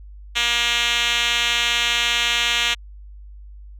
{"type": "tone with band-pass filter", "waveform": "5% pulse", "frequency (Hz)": 237.4, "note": "A#3", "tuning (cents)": 32, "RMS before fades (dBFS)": -20, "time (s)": [0.35, 2.75], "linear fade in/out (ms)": 20, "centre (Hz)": 3600, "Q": 2.1, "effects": ["added 50 Hz sine -37 dBFS peak until 3.79 s"]}